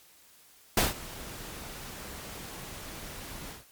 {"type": "noise with ADSR envelope", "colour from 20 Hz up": "pink", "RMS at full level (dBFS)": -22, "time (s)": [0.77, 3.65], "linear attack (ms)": 4, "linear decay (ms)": 160, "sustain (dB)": -20, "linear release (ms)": 150, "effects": ["white hiss -58 dBFS RMS until 3.71 s", "MP3 96 kbps"]}